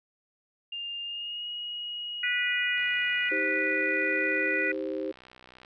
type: tone with pitch glide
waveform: sine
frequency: 2806 to 2892 Hz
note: F7 to F#7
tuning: +8 to -40 cents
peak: -33 dBFS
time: 0.72-3.29 s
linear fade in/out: 5 ms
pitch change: +52 cents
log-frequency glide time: 1.03-1.48 s
type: harmonic tone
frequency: 490.8 Hz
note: B4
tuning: 11 cents flat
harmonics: 3 / 4 / 5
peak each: -32 / -28 / -31 dBFS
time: 2.23-4.72 s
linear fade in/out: 5 ms
type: click train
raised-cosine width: 0.3 ms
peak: -34 dBFS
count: 182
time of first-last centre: 2.78-5.648 s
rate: 63.1 Hz
type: chord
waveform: sine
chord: C minor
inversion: first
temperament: just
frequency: 314 / 392.4 / 523.3 Hz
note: Eb4 / G4 / C5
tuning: +16 / +2 / 0 cents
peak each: -34 dBFS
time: 3.31-5.12 s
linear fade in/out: 10 ms
effects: none